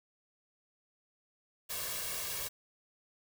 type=noise with comb filter; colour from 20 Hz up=white; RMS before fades=-38 dBFS; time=1.69-2.49 s; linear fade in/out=20 ms; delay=1.8 ms; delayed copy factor=+0.65; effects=none